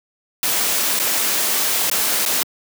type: noise with dropouts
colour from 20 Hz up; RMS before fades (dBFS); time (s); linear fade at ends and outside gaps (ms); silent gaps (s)
white; -19; 0.43-2.43; 1; 0.991-0.998 / 1.899-1.913 / 2.252-2.261
effects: high-pass 200 Hz 12 dB/octave